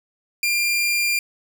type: tone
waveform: sawtooth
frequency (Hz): 2393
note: D7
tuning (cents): +32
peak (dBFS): -15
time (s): 0.43-1.19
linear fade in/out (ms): 2
effects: none